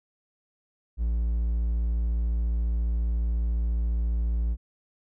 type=tone; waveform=triangle; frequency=57.2 Hz; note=A#1; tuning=32 cents flat; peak=-21 dBFS; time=0.97-4.57 s; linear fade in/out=50 ms; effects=none